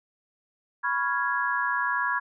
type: chord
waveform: sine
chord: C# dominant seventh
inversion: third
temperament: equal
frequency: 987.8 / 1108.7 / 1396.9 / 1661.2 Hz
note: B5 / C#6 / E#6 / G#6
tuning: 0 / 0 / 0 / 0 cents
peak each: -29 / -31 / -32 / -27 dBFS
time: 0.83-2.2 s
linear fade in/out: 20 ms
effects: none